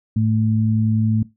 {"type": "tone pair together", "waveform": "sine", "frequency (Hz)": [108.74, 220], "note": ["A2", "A3"], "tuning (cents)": [-20, 0], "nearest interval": "octave", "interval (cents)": 1220, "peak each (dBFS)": [-17, -19], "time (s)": [0.16, 1.23], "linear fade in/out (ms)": 5, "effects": ["noise-tail reverb RT60 0.2 s tail -18 dB re dry"]}